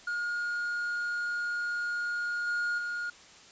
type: tone with level steps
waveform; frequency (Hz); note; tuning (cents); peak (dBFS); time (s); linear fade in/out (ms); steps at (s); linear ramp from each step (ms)
triangle; 1428; F6; +38; -28 / -26 / -30; 0.07-3.1; 5; 2.47 / 2.78; 5
effects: white hiss -53 dBFS RMS until 3.51 s + resampled to 16000 Hz